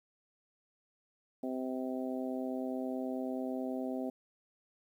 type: harmonic tone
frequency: 129.3 Hz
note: C3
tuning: 20 cents flat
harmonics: 2 / 3 / 4 / 5 / 6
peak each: -36 / -43 / -43 / -42 / -48 dBFS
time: 1.43-4.1 s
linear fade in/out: 5 ms
effects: 11-bit